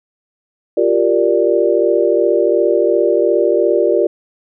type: chord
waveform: sine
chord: G minor seventh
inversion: third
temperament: equal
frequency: 349.2 / 392 / 466.2 / 587.3 Hz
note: F4 / G4 / Bb4 / D5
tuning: 0 / 0 / 0 / 0 cents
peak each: -16 dBFS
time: 0.77-4.07 s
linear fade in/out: 5 ms
effects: none